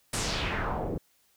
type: noise with low-pass filter sweep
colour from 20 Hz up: pink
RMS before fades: -31 dBFS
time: 0.13-0.98 s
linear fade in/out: 5 ms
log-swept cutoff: 10000 to 370 Hz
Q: 2.2
effects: white hiss -67 dBFS RMS until 1.36 s